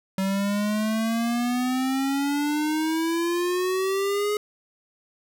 square exponential sweep, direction up, 190.5 to 420.9 Hz, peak -23 dBFS, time 0.18-4.37 s, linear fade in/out 2 ms, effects none

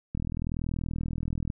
click train, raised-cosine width 5 ms, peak -19 dBFS, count 56, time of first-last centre 0.15-1.501 s, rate 40.7 Hz, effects none

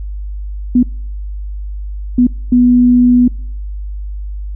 sine tone bursts at uneven times, 246.1 Hz, B3, 6 cents flat, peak -5 dBFS, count 3, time 0.75-0.83 / 2.18-2.27 / 2.52-3.28 s, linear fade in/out 5 ms, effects noise-tail reverb RT60 0.6 s tail -26 dB re dry + added 50 Hz sine -20 dBFS peak until 4.55 s

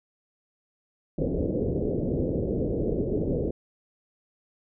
white low-pass noise, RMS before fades -27 dBFS, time 1.18-3.51 s, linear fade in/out 5 ms, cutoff 520 Hz, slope 48 dB/octave, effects none

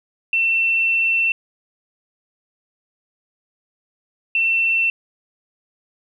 sine tone pair in turn, 2692 / 2692 Hz, E7 / E7, +36 / +36 cents, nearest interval unison, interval 0 cents, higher neither, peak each -15 / -15 dBFS, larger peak neither, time 0.33-1.32 / 4.35-4.9 s, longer first, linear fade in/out 2 ms, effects 9-bit

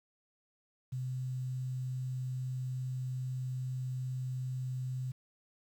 sine tone with quantisation, 128.4 Hz, C3, 32 cents flat, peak -34 dBFS, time 0.92-5.12 s, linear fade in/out 10 ms, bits 10, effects none

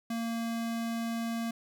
square tone, 230 Hz, A#3, 23 cents flat, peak -32 dBFS, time 0.1-1.51 s, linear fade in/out 5 ms, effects none

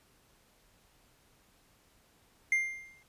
triangle tone with exponential decay, 2100 Hz, C7, 6 cents sharp, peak -21 dBFS, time 2.52-3.03 s, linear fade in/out 2 ms, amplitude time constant 110 ms, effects pink hiss -66 dBFS RMS until 3.08 s + resampled to 32000 Hz

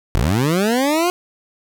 20% pulse linear sweep, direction up, 40 to 363.3 Hz, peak -10 dBFS, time 0.15-1.1 s, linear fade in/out 0 ms, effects none

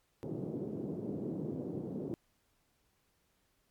white band-pass noise, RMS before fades -39 dBFS, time 0.23-2.14 s, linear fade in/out 0 ms, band 130 to 390 Hz, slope 24 dB/octave, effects pink hiss -75 dBFS RMS until 3.7 s + MP3 96 kbps

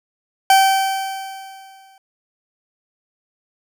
40% pulse tone with exponential decay, 773 Hz, G5, 24 cents flat, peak -7 dBFS, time 0.5-1.98 s, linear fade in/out 2 ms, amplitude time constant 320 ms, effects none

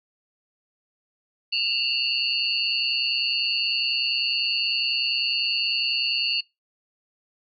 sine tone cluster, 2708 / 2838 / 4377 / 4578 Hz, E7 / F7 / C#8 / D8, +46 / +27 / -23 / -45 cents, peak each -28 dBFS, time 1.52-6.41 s, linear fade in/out 10 ms, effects noise-tail reverb RT60 0.2 s tail -21 dB re dry

